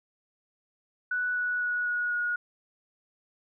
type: tone with pitch steps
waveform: sine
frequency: 1480 / 1471.5 / 1463 / 1454.6 / 1446.2 Hz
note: F#6 / F#6 / F#6 / F#6 / F#6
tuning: 0 / -10 / -20 / -30 / -40 cents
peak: -26 dBFS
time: 1.11-2.36 s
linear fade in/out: 5 ms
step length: 250 ms
effects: none